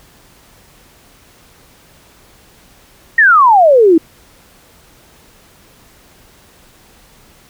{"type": "exponential sweep", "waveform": "sine", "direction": "down", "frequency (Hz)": [1900, 311.1], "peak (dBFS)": -4, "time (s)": [3.18, 3.98], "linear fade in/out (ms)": 5, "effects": ["pink hiss -46 dBFS RMS until 7.49 s"]}